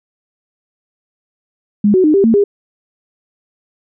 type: tone with pitch steps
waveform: sine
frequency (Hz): 206.4 / 372.5 / 305.4 / 394.3 / 226.4 / 405.1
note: G#3 / F#4 / D#4 / G4 / A3 / G#4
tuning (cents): -10 / +12 / -32 / +10 / +50 / -43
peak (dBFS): -7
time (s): 1.84-2.44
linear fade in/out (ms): 5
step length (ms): 100
effects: none